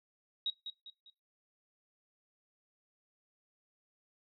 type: tone with echo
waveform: sine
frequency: 3806 Hz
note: A#7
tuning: 35 cents sharp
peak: -31 dBFS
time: 0.46-0.5 s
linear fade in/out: 2 ms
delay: 200 ms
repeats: 3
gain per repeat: -8 dB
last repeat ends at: 1.1 s
effects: noise-tail reverb RT60 0.2 s tail -18 dB re dry + MP3 96 kbps